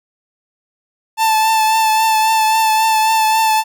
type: tone with vibrato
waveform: 45% pulse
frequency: 880 Hz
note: A5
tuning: in tune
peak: -11 dBFS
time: 1.17-3.64 s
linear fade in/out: 50 ms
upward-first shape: triangle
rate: 3.7 Hz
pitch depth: 26 cents each way
effects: none